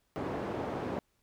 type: band-pass noise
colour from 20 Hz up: white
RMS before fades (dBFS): -36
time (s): 0.16-0.99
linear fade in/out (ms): 0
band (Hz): 100 to 610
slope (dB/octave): 12
effects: pink hiss -75 dBFS RMS until 1.22 s